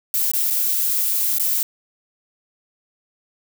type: noise with dropouts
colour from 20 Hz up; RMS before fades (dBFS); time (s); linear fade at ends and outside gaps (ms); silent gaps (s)
violet; -20; 0.14-1.63; 1; 0.316-0.335 / 0.502-0.506 / 1.384-1.397
effects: none